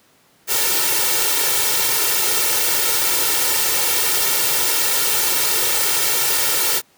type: noise with comb filter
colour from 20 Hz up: white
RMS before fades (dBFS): -18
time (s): 0.47-6.82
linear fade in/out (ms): 50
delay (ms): 2.2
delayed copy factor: +0.8
effects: pink hiss -55 dBFS RMS until 6.97 s + high-pass 150 Hz 12 dB/octave